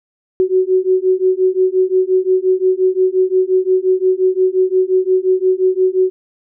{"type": "beating tone pair", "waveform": "sine", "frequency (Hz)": [370, 375.7], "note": ["F#4", "F#4"], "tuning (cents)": [0, 26], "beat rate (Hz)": 5.7, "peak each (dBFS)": [-14, -14], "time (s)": [0.4, 6.1], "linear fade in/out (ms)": 0, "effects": []}